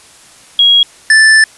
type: tone pair in turn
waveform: sine / square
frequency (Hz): 3300 / 1758.2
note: G#7 / A6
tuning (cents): -12 / -2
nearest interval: major seventh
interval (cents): 1090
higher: first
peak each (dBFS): -4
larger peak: neither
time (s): 0.59-0.83 / 1.1-1.44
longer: second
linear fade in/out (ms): 2
effects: white hiss -40 dBFS RMS until 1.57 s + resampled to 24000 Hz